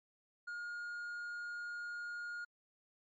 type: tone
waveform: triangle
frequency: 1426 Hz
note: F6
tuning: 36 cents sharp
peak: -39 dBFS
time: 0.47-2.45 s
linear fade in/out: 10 ms
effects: MP3 32 kbps